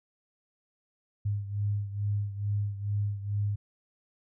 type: beating tone pair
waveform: sine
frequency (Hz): 101.8 / 104.1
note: G#2 / G#2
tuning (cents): -34 / +5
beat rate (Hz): 2.3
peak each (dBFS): -29 / -34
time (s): 1.25-3.56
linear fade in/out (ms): 10
effects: none